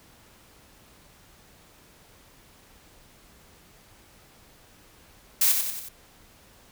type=noise with echo; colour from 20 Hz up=blue; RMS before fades=-20 dBFS; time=5.41-5.52 s; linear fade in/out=5 ms; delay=92 ms; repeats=4; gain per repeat=-5 dB; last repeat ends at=5.888 s; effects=pink hiss -55 dBFS RMS until 6.71 s